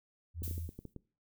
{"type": "tone", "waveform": "sine", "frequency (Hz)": 83.7, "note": "E2", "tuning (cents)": 27, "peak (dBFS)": -37, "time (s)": [0.34, 0.7], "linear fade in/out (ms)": 50}
{"type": "clicks", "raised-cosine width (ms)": 3, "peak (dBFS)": -32, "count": 8, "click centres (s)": [0.421, 0.479, 0.511, 0.58, 0.691, 0.79, 0.853, 0.963]}
{"type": "noise with exponential decay", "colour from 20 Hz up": "violet", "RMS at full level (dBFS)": -41, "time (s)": [0.43, 0.94], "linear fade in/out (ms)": 5, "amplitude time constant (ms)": 110}
{"effects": ["noise-tail reverb RT60 0.4 s tail -22 dB re dry"]}